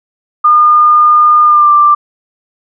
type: tone with pitch glide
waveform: sine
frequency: 1214 to 1180.8 Hz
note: D#6 to D6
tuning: -43 to +9 cents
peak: -3 dBFS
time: 0.44-1.95 s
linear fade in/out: 10 ms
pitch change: -48 cents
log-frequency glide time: 1.44-1.72 s
effects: none